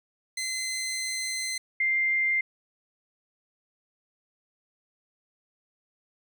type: tone pair in turn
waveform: 15% pulse / sine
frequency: 2058 / 2098 Hz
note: C7 / C7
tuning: -29 / +4 cents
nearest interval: unison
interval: 33 cents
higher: second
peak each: -23 / -22 dBFS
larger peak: second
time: 0.37-1.58 / 1.8-2.41 s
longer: first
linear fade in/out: 5 ms
effects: none